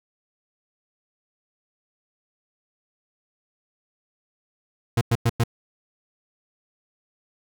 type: tone bursts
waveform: 40% pulse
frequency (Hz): 116.54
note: A#2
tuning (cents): 0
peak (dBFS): -16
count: 4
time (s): 4.97-5.438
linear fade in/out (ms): 5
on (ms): 42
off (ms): 100
effects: none